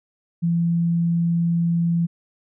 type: tone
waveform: sine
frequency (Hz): 169.3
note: E3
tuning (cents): +46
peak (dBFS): -17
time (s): 0.42-2.07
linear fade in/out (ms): 20
effects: none